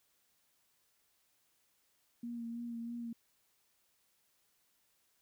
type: tone with vibrato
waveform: sine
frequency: 234.5 Hz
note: A#3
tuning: 11 cents sharp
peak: -39 dBFS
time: 2.23-3.13 s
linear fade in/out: 5 ms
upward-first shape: sine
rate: 3.1 Hz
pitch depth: 25 cents each way
effects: white hiss -75 dBFS RMS until 5.21 s